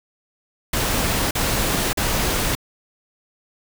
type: noise bursts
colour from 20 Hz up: pink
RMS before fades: -21 dBFS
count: 3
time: 0.73-2.552 s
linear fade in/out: 5 ms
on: 580 ms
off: 41 ms
effects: none